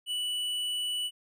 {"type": "tone with hard clipping", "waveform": "sine", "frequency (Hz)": 2960, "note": "F#7", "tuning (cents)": 0, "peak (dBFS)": -31, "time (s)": [0.06, 1.11], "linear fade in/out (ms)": 50, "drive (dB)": 8, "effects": []}